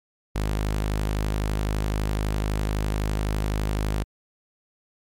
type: tone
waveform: sawtooth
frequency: 51.9 Hz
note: G#1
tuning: in tune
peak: -19 dBFS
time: 0.35-4.04 s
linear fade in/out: 10 ms
effects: MP3 64 kbps